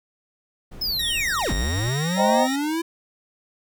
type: noise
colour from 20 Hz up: brown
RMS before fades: -37 dBFS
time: 0.71-1.91 s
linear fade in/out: 10 ms
type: linear two-way sweep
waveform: square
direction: down then up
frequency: 5270 to 41.49 to 338.8 Hz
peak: -23 dBFS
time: 0.81-2.82 s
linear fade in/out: 10 ms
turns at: 1.53 s
type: tone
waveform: 15% pulse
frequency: 1864.7 Hz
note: A#6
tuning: in tune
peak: -23 dBFS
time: 0.99-2.56 s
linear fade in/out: 5 ms
type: chord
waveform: sine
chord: C minor seventh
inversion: none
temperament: equal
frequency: 523.3 / 622.3 / 784 / 932.3 Hz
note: C5 / Eb5 / G5 / Bb5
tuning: 0 / 0 / 0 / 0 cents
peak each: -22 dBFS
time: 2.16-2.48 s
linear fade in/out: 50 ms
effects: none